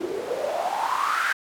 white noise with band-pass filter sweep, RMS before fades -26 dBFS, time 0-1.33 s, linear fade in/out 10 ms, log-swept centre 340 to 1600 Hz, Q 9.1, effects none

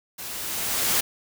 white noise with level ramp, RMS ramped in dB -36 to -21 dBFS, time 0.18-1.01 s, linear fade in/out 10 ms, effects none

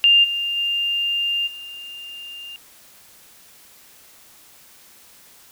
sine tone with level steps, 2800 Hz, F7, 4 cents sharp, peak -10 / -21 / -19 / -33 dBFS, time 0.04-2.56 s, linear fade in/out 0 ms, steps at 0.23 / 0.56 / 1.46 s, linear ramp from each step 20 ms, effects white hiss -49 dBFS RMS until 5.51 s

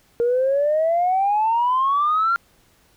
sine exponential sweep, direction up, 466.2 to 1396.9 Hz, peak -15 dBFS, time 0.2-2.36 s, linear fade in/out 0 ms, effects tanh soft clip ceiling -12 dBFS + pink hiss -58 dBFS RMS until 2.96 s

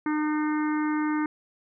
harmonic tone, 304 Hz, D#4, 40 cents flat, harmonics 1 / 3 / 4 / 5 / 6 / 7, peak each -24 / -34 / -36 / -38 / -40 / -41 dBFS, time 0.06-1.26 s, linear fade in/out 2 ms, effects none

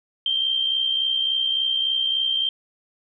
sine tone with amplitude modulation, 3155 Hz, G7, 10 cents sharp, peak -17 dBFS, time 0.26-2.49 s, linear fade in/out 2 ms, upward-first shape sine, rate 63.5 Hz, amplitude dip 55%, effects none

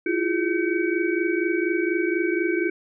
sine tone cluster, 329.6 / 353.8 / 413.5 / 1540 / 2264 Hz, E4 / F4 / G#4 / G6 / C#7, 0 / +23 / -8 / -31 / +36 cents, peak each -25 / -24 / -30 / -31 / -30 dBFS, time 0.06-2.7 s, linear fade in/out 5 ms, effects none

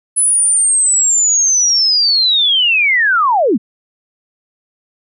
sine linear sweep, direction down, 10150 to 174.61 Hz, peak -9 dBFS, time 0.16-3.58 s, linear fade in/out 20 ms, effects none

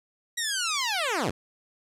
10% pulse linear sweep, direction down, 1931 to 65.41 Hz, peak -17 dBFS, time 0.37-1.31 s, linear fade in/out 10 ms, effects low-pass 10000 Hz 12 dB/octave

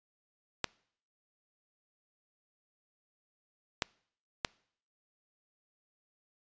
clicks, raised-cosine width 0.2 ms, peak -11 dBFS, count 3, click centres 0.643 / 3.822 / 4.448 s, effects noise-tail reverb RT60 0.6 s tail -25 dB re dry + resampled to 16000 Hz

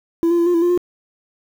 sine tone with pitch steps, 334.6 / 344.1 / 339.6 / 352.9 / 334.4 / 350.4 / 354.8 Hz, E4 / F4 / F4 / F4 / E4 / F4 / F4, +26 / -26 / -48 / +18 / +25 / +6 / +27 cents, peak -10 dBFS, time 0.23-0.776 s, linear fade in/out 0 ms, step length 78 ms, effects tanh soft clip ceiling -12 dBFS + 7-bit

